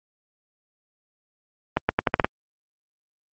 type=accelerating click train; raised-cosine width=0.5 ms; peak=-3 dBFS; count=7; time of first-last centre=1.77-2.245 s; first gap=120 ms; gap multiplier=0.83; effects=high-pass 60 Hz 12 dB/octave + Opus 24 kbps